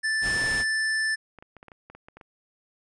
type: tone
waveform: square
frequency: 1760 Hz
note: A6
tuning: in tune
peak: -24 dBFS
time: 0.03-1.16 s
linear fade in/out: 20 ms
type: noise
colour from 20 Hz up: pink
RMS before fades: -34 dBFS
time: 0.21-0.65 s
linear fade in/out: 50 ms
type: clicks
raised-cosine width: 0.5 ms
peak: -31 dBFS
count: 11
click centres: 1.387 / 1.425 / 1.567 / 1.629 / 1.683 / 1.718 / 1.9 / 1.95 / 2.085 / 2.17 / 2.212 s
effects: resampled to 22050 Hz